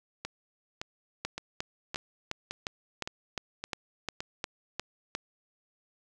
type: two click trains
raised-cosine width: 0.2 ms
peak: -15 / -18 dBFS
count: 12 / 8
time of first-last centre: 1.25-5.151 / 0.25-4.205 s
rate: 2.82 / 1.77 Hz
effects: none